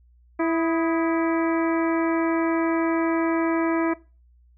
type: harmonic tone with a mistuned harmonic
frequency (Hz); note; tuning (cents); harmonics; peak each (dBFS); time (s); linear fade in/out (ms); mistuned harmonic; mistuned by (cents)
329.6; E4; 0; 1 / 2 / 3 / 4 / 5 / 6 / 7; -21 / -27 / -31 / -33 / -35 / -37 / -38; 0.39-3.94; 10; 4; -76
effects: noise-tail reverb RT60 0.3 s tail -19 dB re dry + added 60 Hz sine -53 dBFS peak until 4.57 s